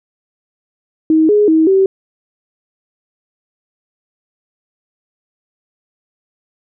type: tone with pitch steps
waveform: sine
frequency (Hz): 316.4 / 416.8 / 318.8 / 384.9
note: D#4 / G#4 / D#4 / G4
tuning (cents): +29 / +6 / +42 / -32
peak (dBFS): -7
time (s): 1.1-1.86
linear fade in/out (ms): 2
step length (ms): 190
effects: none